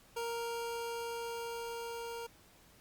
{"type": "tone with level ramp", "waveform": "25% pulse", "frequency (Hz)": 466.2, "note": "A#4", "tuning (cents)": 0, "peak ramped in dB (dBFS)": [-32, -37], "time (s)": [0.16, 2.27], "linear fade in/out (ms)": 10, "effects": ["pink hiss -62 dBFS RMS until 2.8 s", "Opus 48 kbps"]}